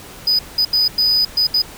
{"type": "tone bursts at uneven times", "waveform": "triangle", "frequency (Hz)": 4978, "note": "D#8", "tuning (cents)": 0, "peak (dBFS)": -11, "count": 6, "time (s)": [[0.27, 0.39], [0.58, 0.65], [0.73, 0.88], [0.98, 1.25], [1.37, 1.47], [1.54, 1.62]], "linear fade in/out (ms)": 5, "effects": ["pink hiss -37 dBFS RMS until 1.77 s"]}